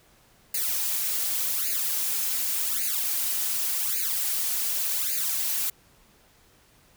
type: noise with flanger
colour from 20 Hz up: blue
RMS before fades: -27 dBFS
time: 0.54-5.7 s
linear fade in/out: 5 ms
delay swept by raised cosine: 0.44 to 4.74 ms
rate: 0.87 Hz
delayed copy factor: +0.95
effects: pink hiss -59 dBFS RMS until 6.96 s